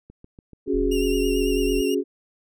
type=click train; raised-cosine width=3 ms; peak=-31 dBFS; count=6; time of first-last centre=0.1-0.822 s; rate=6.93 Hz
type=chord; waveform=sine; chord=C# suspended fourth; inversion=none; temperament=just; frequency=277.2 / 369.6 / 415.8 Hz; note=C#4 / F#4 / G#4; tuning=0 / -2 / +2 cents; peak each=-24 dBFS; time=0.66-2.04 s; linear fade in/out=50 ms
type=tone; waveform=sine; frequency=43.19 Hz; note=F1; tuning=18 cents flat; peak=-26 dBFS; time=0.73-1.82 s; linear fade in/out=20 ms
type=tone with vibrato; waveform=sawtooth; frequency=2794 Hz; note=F7; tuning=in tune; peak=-28 dBFS; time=0.91-1.95 s; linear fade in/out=10 ms; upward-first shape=triangle; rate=9.1 Hz; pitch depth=53 cents each way
effects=none